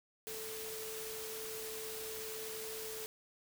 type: tone in noise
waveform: sine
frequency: 440 Hz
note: A4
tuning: in tune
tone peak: -45 dBFS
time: 0.27-3.06 s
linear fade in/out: 0 ms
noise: white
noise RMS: -45 dBFS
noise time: 0.27-3.06 s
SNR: -3 dB
effects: none